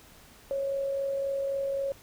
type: tone with amplitude modulation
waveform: sine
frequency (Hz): 550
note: C#5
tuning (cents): -14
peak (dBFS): -26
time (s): 0.51-1.92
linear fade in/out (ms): 0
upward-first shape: sine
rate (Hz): 43.8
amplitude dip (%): 30
effects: pink hiss -54 dBFS RMS until 2.02 s